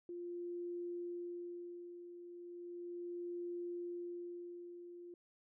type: tone with tremolo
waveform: sine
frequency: 349.2 Hz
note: F4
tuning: in tune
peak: -40 dBFS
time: 0.09-5.14 s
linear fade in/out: 2 ms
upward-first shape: sine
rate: 0.36 Hz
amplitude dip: 65%
effects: none